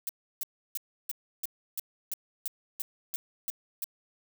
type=noise bursts; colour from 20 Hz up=violet; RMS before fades=-33 dBFS; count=12; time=0.07-3.842 s; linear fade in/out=0 ms; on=21 ms; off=320 ms; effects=none